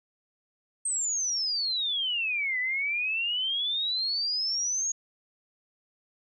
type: exponential two-way sweep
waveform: sine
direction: down then up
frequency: 8450 to 1975.5 to 6690 Hz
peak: -26 dBFS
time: 0.85-4.92 s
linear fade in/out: 5 ms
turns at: 2.59 s
effects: none